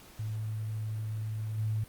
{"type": "tone with level steps", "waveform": "sine", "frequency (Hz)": 108.7, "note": "A2", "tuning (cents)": -21, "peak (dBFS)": [-32, -28], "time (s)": [0.19, 1.84], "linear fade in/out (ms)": 5, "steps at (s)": 1.57, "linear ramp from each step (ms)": 20, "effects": ["pink hiss -54 dBFS RMS until 1.88 s", "Opus 48 kbps"]}